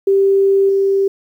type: tone with level steps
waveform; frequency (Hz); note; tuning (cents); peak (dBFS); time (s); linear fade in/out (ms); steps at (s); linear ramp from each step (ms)
sine; 392; G4; 0; -9 / -11; 0.07-1.08; 5; 0.69; 2
effects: 8-bit